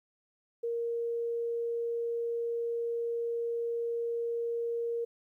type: tone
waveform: sine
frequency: 467.3 Hz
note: A#4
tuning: 4 cents sharp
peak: -30 dBFS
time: 0.63-5.05 s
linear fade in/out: 10 ms
effects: 12-bit